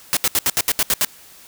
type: noise bursts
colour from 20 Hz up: white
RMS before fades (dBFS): -17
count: 9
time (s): 0.13-1.048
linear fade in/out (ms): 0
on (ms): 38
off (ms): 72
effects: white hiss -45 dBFS RMS until 1.47 s